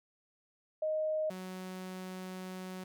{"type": "tone pair in turn", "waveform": ["sine", "sawtooth"], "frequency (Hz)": [622.3, 185.48], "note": ["D#5", "F#3"], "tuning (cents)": [0, 5], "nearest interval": "octave + major sixth", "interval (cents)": 2095, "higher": "first", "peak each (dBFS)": [-30, -37], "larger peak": "first", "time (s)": [[0.82, 1.3], [1.3, 2.84]], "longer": "second", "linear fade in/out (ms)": 5, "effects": []}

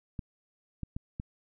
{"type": "clicks", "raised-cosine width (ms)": 5, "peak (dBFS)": -23, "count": 4, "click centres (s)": [0.192, 0.833, 0.965, 1.199], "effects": []}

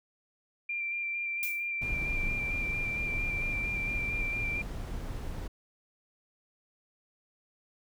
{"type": "tone with vibrato", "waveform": "sine", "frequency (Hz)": 2371, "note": "D7", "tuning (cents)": 16, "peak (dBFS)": -31, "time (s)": [0.69, 4.62], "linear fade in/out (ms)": 5, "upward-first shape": "square", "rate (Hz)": 4.4, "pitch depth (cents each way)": 14}
{"type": "noise with exponential decay", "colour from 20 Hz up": "violet", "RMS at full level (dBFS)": -32, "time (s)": [1.43, 1.68], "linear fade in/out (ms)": 0, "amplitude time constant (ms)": 54}
{"type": "noise", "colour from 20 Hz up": "brown", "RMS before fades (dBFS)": -36, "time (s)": [1.81, 5.48], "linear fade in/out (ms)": 10}
{"effects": []}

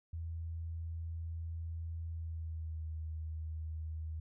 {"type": "tone with pitch glide", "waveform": "sine", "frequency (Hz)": [82.41, 79.24], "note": ["E2", "D#2"], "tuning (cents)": [0, 32], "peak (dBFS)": -38, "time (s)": [0.13, 4.2], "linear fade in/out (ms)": 5, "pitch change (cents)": -68, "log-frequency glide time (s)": [2.1, 2.85], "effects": []}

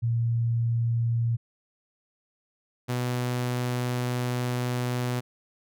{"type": "tone pair in turn", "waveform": ["sine", "sawtooth"], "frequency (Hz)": [116.54, 123.71], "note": ["A#2", "B2"], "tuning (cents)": [0, 3], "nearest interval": "minor second", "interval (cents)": 103, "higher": "second", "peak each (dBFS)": -22, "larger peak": "neither", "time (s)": [[0.02, 1.37], [2.88, 5.21]], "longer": "second", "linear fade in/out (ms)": 20, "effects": []}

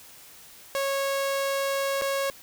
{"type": "tone with dropouts", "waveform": "sawtooth", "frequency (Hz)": 550, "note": "C#5", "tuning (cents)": -14, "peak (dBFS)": -21, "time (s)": [0.75, 2.3], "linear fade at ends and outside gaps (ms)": 0, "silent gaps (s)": [2.013, 2.02], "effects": ["white hiss -49 dBFS RMS until 2.42 s"]}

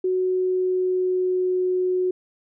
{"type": "tone with pitch glide", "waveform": "sine", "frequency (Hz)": [370, 366.6], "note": ["F#4", "F#4"], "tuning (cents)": [0, -16], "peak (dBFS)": -19, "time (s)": [0.04, 2.11], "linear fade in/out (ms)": 5, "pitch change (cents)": -16, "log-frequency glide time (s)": [0.17, 1.64], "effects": []}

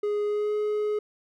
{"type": "tone with pitch glide", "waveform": "triangle", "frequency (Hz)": [415.3, 421.3], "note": ["G#4", "G#4"], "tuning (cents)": [0, 25], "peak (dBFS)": -22, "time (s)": [0.03, 0.99], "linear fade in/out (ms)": 5, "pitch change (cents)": 25, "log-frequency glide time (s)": [0.25, 0.54], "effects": []}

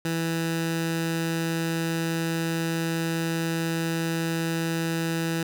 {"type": "tone with notch filter", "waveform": "15% pulse", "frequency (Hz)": 164.81, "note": "E3", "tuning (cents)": 0, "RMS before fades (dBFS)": -27, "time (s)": [0.05, 5.43], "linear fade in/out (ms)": 2, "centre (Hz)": 610, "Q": 1.6, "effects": []}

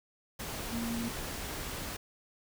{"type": "tone in noise", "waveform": "sine", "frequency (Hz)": 232.3, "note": "A#3", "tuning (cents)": -6, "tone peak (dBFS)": -33, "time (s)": [0.72, 1.09], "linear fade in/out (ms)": 10, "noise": "pink", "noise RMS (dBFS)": -39, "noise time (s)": [0.39, 1.97], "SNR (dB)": 3, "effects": []}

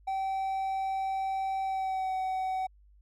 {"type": "tone with pitch glide", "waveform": "triangle", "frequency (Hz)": [771, 754.3], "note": ["G5", "F#5"], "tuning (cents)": [-29, 33], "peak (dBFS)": -27, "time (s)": [0.07, 2.67], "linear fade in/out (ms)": 10, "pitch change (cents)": -38, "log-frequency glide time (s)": [1.63, 2.14], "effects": ["added 50 Hz sine -56 dBFS peak until 3.01 s"]}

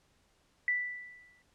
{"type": "tone with exponential decay", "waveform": "sine", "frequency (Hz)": 1974, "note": "B6", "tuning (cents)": -1, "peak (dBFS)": -25, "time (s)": [0.68, 1.42], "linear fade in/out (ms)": 1, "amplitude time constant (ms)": 160, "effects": ["pink hiss -70 dBFS RMS until 1.54 s", "low-pass 9000 Hz 12 dB/octave"]}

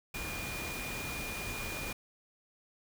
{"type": "tone in noise", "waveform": "sine", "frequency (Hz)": 2427, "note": "D#7", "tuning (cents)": -44, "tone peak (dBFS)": -41, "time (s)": [0.14, 1.93], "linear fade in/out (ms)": 5, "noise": "pink", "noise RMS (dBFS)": -40, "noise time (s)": [0.14, 1.93], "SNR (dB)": -4, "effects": []}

